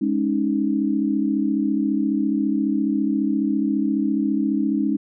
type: chord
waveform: sine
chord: Ab suspended fourth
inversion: none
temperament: just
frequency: 207.7 / 276.9 / 311.5 Hz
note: Ab3 / Db4 / Eb4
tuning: 0 / -2 / +2 cents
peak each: -23 / -22 / -23 dBFS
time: 0.01-4.97 s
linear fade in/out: 10 ms
effects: none